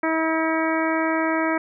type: harmonic tone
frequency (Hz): 321.4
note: E4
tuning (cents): -44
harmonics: 1 / 2 / 3 / 4 / 5 / 6 / 7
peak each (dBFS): -23 / -26 / -28 / -29 / -30 / -31 / -31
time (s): 0.03-1.58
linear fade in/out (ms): 5
effects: none